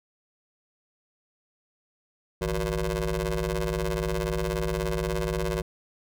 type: ring-modulated tone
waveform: 20% pulse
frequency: 103.83 Hz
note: G#2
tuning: in tune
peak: -18 dBFS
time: 2.41-5.62 s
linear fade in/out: 5 ms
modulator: 268 Hz
effects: none